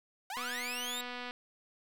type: linear sweep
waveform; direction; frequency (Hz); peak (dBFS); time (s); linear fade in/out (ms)
sawtooth; up; 720 to 3833; -34; 0.3-1.01; 2
type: click train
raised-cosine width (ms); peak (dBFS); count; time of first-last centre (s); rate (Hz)
0.3; -26; 232; 0.37-1.309; 246
effects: none